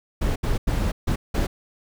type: noise bursts at uneven times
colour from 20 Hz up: brown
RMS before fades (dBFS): -22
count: 5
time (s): 0.21-0.36 / 0.43-0.58 / 0.67-0.92 / 1.07-1.16 / 1.34-1.47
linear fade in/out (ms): 10
effects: none